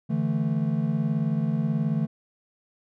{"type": "chord", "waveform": "triangle", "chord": "D suspended second", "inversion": "none", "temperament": "equal with one note detuned", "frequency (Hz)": [146.83, 165.39, 220], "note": ["D3", "E3", "A3"], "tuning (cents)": [0, 6, 0], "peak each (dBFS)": -25, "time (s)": [0.09, 2.07], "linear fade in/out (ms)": 20, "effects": []}